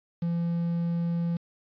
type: tone with quantisation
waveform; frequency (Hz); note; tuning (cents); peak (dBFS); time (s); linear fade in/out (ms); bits
triangle; 170; F3; -46; -23; 0.22-1.37; 5; 8
effects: resampled to 11025 Hz